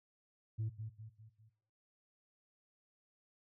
sine tone with echo, 110 Hz, A2, in tune, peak -33 dBFS, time 0.58-0.7 s, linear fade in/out 20 ms, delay 200 ms, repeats 4, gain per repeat -7 dB, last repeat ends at 1.5 s, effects noise-tail reverb RT60 0.7 s tail -18 dB re dry + tanh soft clip ceiling -33 dBFS

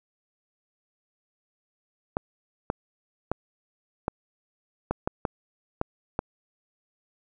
clicks, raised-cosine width 1 ms, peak -11 dBFS, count 9, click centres 2.169 / 2.701 / 3.316 / 4.081 / 4.91 / 5.075 / 5.252 / 5.814 / 6.191 s, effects none

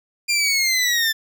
20% pulse linear sweep, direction down, 2404 to 1760 Hz, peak -12 dBFS, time 0.28-1.13 s, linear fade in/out 20 ms, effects none

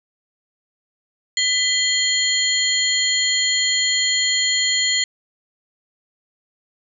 sine tone cluster, 2003 / 3185 / 4260 / 7000 Hz, B6 / G7 / C8 / A8, +24 / +27 / +30 / -10 cents, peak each -22 dBFS, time 1.37-5.04 s, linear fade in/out 2 ms, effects none

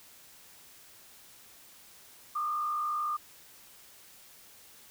sine tone with frequency modulation, 1207 Hz, D6, 47 cents sharp, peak -29 dBFS, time 2.35-3.17 s, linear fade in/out 10 ms, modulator 53.7 Hz, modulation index 0.57, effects white hiss -55 dBFS RMS until 4.9 s

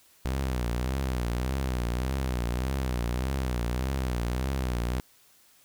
sawtooth tone with vibrato, 63 Hz, B1, 35 cents sharp, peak -23 dBFS, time 0.25-5 s, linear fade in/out 0 ms, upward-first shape triangle, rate 1.7 Hz, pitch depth 140 cents each way, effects white hiss -60 dBFS RMS until 5.64 s

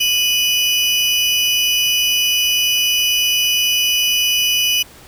35% pulse tone pair together, 2489 / 2960 Hz, D#7 / F#7, 0 / 0 cents, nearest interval minor third, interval 300 cents, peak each -18 / -13 dBFS, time 0-4.83 s, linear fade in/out 10 ms, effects pink hiss -42 dBFS RMS until 5.07 s

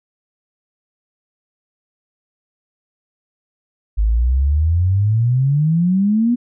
sine exponential sweep, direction up, 50.7 to 246.9 Hz, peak -12 dBFS, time 3.97-6.36 s, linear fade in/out 20 ms, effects none

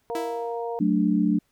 harmonic tone, 233.7 Hz, A#3, 5 cents sharp, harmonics 2 / 3 / 4, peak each -29 / -33 / -35 dBFS, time 0.1-0.79 s, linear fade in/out 0 ms
sawtooth tone with exponential decay, 329.6 Hz, E4, in tune, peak -24 dBFS, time 0.15-0.66 s, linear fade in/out 2 ms, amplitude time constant 110 ms
sine chord, D major, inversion first, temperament equal with one note detuned, 185.85 / 220 / 293.7 Hz, F#3 / A3 / D4, +8 / 0 / 0 cents, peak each -23 dBFS, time 0.8-1.39 s, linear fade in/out 10 ms
effects pink hiss -69 dBFS RMS until 1.51 s

